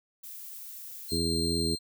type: noise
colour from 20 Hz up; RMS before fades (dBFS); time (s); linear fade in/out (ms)
violet; -43; 0.23-1.18; 10
type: tone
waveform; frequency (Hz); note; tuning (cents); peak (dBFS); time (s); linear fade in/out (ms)
35% pulse; 4171; C8; -6; -29; 1.08-1.79; 50
type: harmonic tone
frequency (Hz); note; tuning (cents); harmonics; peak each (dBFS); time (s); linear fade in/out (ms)
83.1; E2; +15; 1 / 2 / 3 / 4 / 5; -34 / -34 / -34 / -34 / -34; 1.11-1.76; 20
effects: none

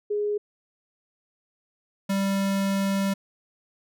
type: tone pair in turn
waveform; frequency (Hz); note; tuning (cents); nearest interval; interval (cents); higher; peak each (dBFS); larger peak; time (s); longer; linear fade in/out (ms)
sine / square; 415.3 / 196; G#4 / G3; 0 / 0; octave + minor second; 1300; first; -23; neither; 0.1-0.38 / 2.09-3.14; second; 10
effects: none

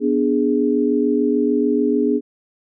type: chord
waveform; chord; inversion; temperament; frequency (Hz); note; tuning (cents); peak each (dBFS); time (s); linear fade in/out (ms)
sine; G# diminished; first; equal; 246.9 / 293.7 / 415.3; B3 / D4 / G#4; 0 / 0 / 0; -19; 0-2.21; 50
effects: none

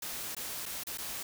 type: noise with dropouts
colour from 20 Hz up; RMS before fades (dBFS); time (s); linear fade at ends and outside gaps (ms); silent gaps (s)
white; -39; 0.02-1.23; 5; 0.35-0.366 / 0.657-0.661 / 0.836-0.868 / 0.975-0.983
effects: none

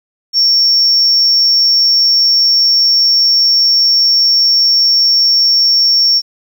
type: tone with amplitude modulation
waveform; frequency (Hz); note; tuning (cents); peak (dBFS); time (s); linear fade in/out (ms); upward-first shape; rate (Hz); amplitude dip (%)
sine; 5480; F8; -34; -4; 0.33-6.22; 50; sine; 125; 35
effects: tanh soft clip ceiling -3 dBFS + 7-bit

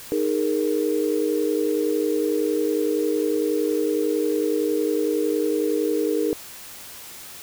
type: chord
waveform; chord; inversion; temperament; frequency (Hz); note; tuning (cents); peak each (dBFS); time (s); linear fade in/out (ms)
sine; D# suspended fourth; none; equal; 311.1 / 415.3 / 466.2; D#4 / G#4 / A#4; 0 / 0 / 0; -24; 0.12-6.33; 0
effects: white hiss -40 dBFS RMS until 7.42 s

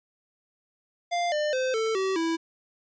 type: tone with pitch steps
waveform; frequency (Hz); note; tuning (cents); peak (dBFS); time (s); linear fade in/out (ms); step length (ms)
square; 697 / 599.8 / 516.2 / 444.2 / 382.2 / 328.9; F5 / D5 / C5 / A4 / G4 / E4; -4 / +36 / -23 / +16 / -44 / -4; -25; 1.11-2.37; 20; 210
effects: resampled to 16000 Hz

